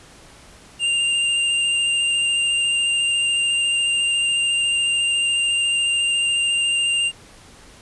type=tone with vibrato; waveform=square; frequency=2794 Hz; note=F7; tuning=in tune; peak=-18 dBFS; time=0.79-7.12 s; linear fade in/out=50 ms; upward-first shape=square; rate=14 Hz; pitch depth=9 cents each way; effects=pink hiss -46 dBFS RMS until 7.81 s + resampled to 24000 Hz